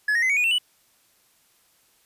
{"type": "tone with pitch steps", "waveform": "triangle", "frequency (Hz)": [1700, 1864.6, 2045, 2243, 2460, 2699, 2960], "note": ["G#6", "A#6", "C7", "C#7", "D#7", "E7", "F#7"], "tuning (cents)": [40, 0, -40, 20, -20, 40, 0], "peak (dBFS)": -17, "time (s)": [0.08, 0.584], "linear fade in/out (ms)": 5, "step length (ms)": 72, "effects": ["white hiss -62 dBFS RMS until 2.05 s", "resampled to 32000 Hz"]}